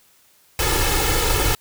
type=noise with comb filter; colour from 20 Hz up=pink; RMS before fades=-19 dBFS; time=0.59-1.55 s; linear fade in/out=2 ms; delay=2.3 ms; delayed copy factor=+0.95; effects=white hiss -56 dBFS RMS until 1.6 s